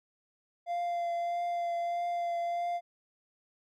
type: tone with vibrato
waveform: triangle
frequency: 692 Hz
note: F5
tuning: 16 cents flat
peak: -28 dBFS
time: 0.66-2.81 s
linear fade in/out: 50 ms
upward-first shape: triangle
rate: 1.6 Hz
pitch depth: 16 cents each way
effects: none